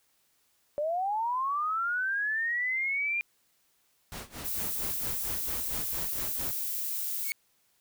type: linear sweep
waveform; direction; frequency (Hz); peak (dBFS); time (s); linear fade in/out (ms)
sine; up; 572 to 2416; -27; 0.78-3.21; 0
type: noise with tremolo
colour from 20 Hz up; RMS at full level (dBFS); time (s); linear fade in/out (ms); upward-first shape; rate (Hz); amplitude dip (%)
pink; -39; 4.12-6.51; 0; sine; 4.4; 90
type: noise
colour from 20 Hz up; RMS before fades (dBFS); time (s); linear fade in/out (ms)
violet; -33; 4.44-7.32; 20
type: tone with exponential growth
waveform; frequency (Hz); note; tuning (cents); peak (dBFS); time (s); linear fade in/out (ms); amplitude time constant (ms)
40% pulse; 2217; C#7; 0; -25; 7.22-7.32; 0; 20
effects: white hiss -70 dBFS RMS until 7.8 s